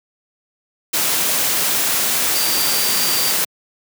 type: tone in noise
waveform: sine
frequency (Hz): 4699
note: D8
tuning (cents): 0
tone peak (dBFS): -23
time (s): 2.35-3.32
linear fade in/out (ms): 10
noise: white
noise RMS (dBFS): -18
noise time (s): 0.93-3.45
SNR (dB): -8
effects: high-pass 150 Hz 12 dB/octave